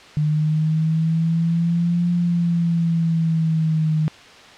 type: linear two-way sweep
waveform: sine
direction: up then down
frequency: 150.6 to 174.61 to 154.6 Hz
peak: -16 dBFS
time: 0.17-4.08 s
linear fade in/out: 0 ms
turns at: 2.11 s
effects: white hiss -43 dBFS RMS until 4.57 s + low-pass 4000 Hz 12 dB/octave